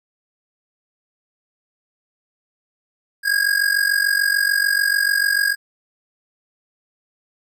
square tone with amplitude modulation, 1633 Hz, G#6, 30 cents flat, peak -13 dBFS, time 3.23-5.56 s, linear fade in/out 50 ms, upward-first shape sine, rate 46.8 Hz, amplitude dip 80%, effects none

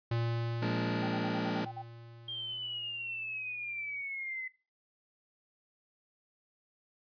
square tone with exponential decay, 116.54 Hz, A#2, in tune, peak -30 dBFS, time 0.11-4.02 s, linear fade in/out 5 ms, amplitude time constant 850 ms
sawtooth chord, Bb dominant seventh, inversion second, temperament just, 174.81 / 209.8 / 233.1 / 291.4 Hz, F3 / Ab3 / Bb3 / D4, +2 / +18 / 0 / -13 cents, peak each -33 dBFS, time 0.62-1.65 s, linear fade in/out 5 ms
sine tone bursts, 784 Hz, G5, in tune, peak -38 dBFS, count 8, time 1.02-1.823 s, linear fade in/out 10 ms, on 61 ms, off 45 ms
sine exponential sweep, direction down, 3209 to 2029 Hz, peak -36 dBFS, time 2.28-4.48 s, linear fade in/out 5 ms
effects noise-tail reverb RT60 0.3 s tail -20 dB re dry + resampled to 11025 Hz

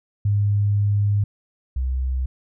sine tone pair in turn, 102.3 / 64.44 Hz, G#2 / C2, -26 / -26 cents, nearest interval minor sixth, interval 800 cents, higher first, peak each -16 / -20 dBFS, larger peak first, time 0.25-1.24 / 1.76-2.26 s, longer first, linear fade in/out 5 ms, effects none

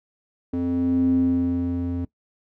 square tone with band-pass filter sweep, 87.31 Hz, F2, in tune, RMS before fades -22 dBFS, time 0.53-2.05 s, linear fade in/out 5 ms, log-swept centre 310 to 200 Hz, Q 6.1, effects noise-tail reverb RT60 0.1 s tail -19 dB re dry

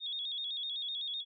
sine tone with vibrato, 3520 Hz, A7, in tune, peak -35 dBFS, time 0-1.25 s, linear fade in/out 50 ms, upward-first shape square, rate 7.9 Hz, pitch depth 77 cents each way, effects none

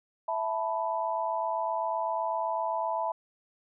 sine chord, E suspended fourth, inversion none, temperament equal, 659.3 / 880 / 987.8 Hz, E5 / A5 / B5, 0 / 0 / 0 cents, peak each -32 dBFS, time 0.28-3.12 s, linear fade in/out 5 ms, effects none

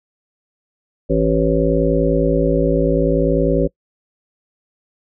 harmonic tone with a mistuned harmonic, 54.8 Hz, A1, 6 cents flat, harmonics 1 / 3 / 5 / 7 / 9 / 10, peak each -20 / -20 / -20 / -20 / -20 / -20 dBFS, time 1.09-3.68 s, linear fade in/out 20 ms, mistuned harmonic 10, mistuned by +18 cents, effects noise-tail reverb RT60 0.1 s tail -24 dB re dry

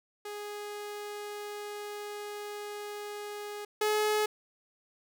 sawtooth tone pair in turn, 414.5 / 424.7 Hz, G#4 / G#4, -3 / +39 cents, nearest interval unison, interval 42 cents, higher second, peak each -34 / -22 dBFS, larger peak second, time 0.25-3.65 / 3.81-4.26 s, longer first, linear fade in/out 5 ms, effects none

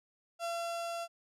35% pulse tone with level ramp, 680 Hz, F5, 46 cents flat, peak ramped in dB -32 to -35 dBFS, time 0.39-1.08 s, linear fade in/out 50 ms, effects low-pass 11000 Hz 12 dB/octave

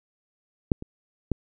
clicks, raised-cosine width 3 ms, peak -6 / -23 / -11 dBFS, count 3, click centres 0.718 / 0.824 / 1.317 s, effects none

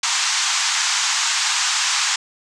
white band-pass noise, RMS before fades -20 dBFS, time 0.03-2.16 s, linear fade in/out 5 ms, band 830 to 7600 Hz, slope 48 dB/octave, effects none

